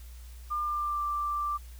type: tone with pitch glide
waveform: sine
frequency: 1200 to 1176.7 Hz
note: D6 to D6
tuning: +37 to +3 cents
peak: -28 dBFS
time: 0.5-1.58 s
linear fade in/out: 20 ms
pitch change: -34 cents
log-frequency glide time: 0.62-1.02 s
effects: added 60 Hz sine -43 dBFS peak until 1.79 s + white hiss -57 dBFS RMS until 1.79 s